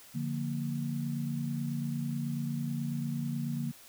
sine chord, Bb major, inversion first, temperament just, 145.68 / 174.81 / 233.1 Hz, D3 / F3 / Bb3, -14 / +2 / 0 cents, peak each -34 / -39 / -35 dBFS, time 0.14-3.72 s, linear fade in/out 20 ms, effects white hiss -54 dBFS RMS until 3.88 s

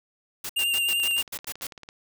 white noise bursts, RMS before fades -33 dBFS, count 9, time 0.44-1.67 s, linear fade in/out 5 ms, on 54 ms, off 93 ms
square tone with vibrato, 2794 Hz, F7, in tune, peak -23 dBFS, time 0.56-1.22 s, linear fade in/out 10 ms, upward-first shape triangle, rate 10 Hz, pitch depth 23 cents each way
click train, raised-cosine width 0.2 ms, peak -24 dBFS, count 17, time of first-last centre 1-1.889 s, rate 18 Hz
effects none

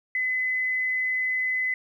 sine tone, 2022 Hz, B6, 40 cents sharp, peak -23 dBFS, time 0.15-1.74 s, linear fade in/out 2 ms, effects 10-bit

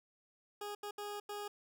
20% pulse tone bursts at uneven times, 412.4 Hz, G#4, 12 cents flat, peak -36 dBFS, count 4, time 0.61-0.75 / 0.83-0.91 / 0.98-1.2 / 1.29-1.48 s, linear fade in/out 5 ms, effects none

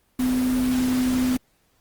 sine tone in noise, 253.7 Hz, B3, 47 cents sharp, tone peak -19 dBFS, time 0.19-1.37 s, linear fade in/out 5 ms, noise pink, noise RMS -32 dBFS, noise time 0.19-1.37 s, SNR +10 dB, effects pink hiss -65 dBFS RMS until 1.8 s + Opus 24 kbps

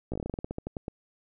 slowing click train, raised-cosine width 2 ms, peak -20 dBFS, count 16, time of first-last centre 0.12-0.881 s, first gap 16 ms, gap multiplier 1.15, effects none

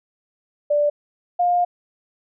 sine tone pair in turn, 587.3 / 707.6 Hz, D5 / F5, 0 / +23 cents, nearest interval minor third, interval 323 cents, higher second, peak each -15 dBFS, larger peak neither, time 0.7-0.9 / 1.39-1.65 s, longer second, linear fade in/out 10 ms, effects none

